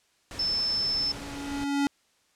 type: noise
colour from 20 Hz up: pink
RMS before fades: -40 dBFS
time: 0.31-1.64 s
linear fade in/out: 0 ms
type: tone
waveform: sine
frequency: 5274 Hz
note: E8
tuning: in tune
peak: -24 dBFS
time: 0.39-1.12 s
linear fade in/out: 5 ms
type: tone with exponential growth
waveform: square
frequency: 282 Hz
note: C#4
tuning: 30 cents sharp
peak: -22 dBFS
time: 0.58-1.87 s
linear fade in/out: 1 ms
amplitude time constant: 280 ms
effects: white hiss -67 dBFS RMS until 2.35 s + low-pass 8000 Hz 12 dB/octave